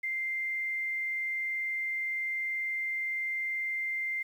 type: tone with quantisation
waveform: sine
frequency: 2093 Hz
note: C7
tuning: in tune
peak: -30 dBFS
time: 0.03-4.23 s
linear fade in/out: 10 ms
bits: 10
effects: none